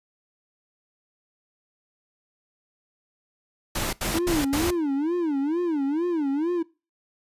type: noise bursts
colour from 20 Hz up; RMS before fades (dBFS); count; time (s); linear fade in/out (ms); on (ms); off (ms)
pink; -27; 4; 3.75-4.707; 5; 180; 79
type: tone with vibrato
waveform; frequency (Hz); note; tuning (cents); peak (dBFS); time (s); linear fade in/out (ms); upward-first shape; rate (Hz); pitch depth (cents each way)
triangle; 311.1; D#4; 0; -20; 4.14-6.63; 10; sine; 2.2; 230
effects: noise-tail reverb RT60 0.3 s tail -22 dB re dry + resampled to 32000 Hz